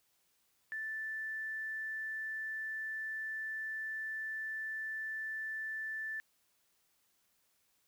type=tone with quantisation; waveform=sine; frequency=1760 Hz; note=A6; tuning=in tune; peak=-37 dBFS; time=0.72-6.2 s; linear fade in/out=0 ms; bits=11; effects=white hiss -75 dBFS RMS until 7.87 s